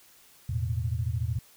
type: chord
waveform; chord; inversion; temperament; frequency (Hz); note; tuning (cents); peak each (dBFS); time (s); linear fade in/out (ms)
sine; E suspended fourth; none; equal; 82.41 / 110 / 123.47; E2 / A2 / B2; 0 / 0 / 0; -31 / -30 / -32; 0.49-1.39; 5
effects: white hiss -57 dBFS RMS until 1.56 s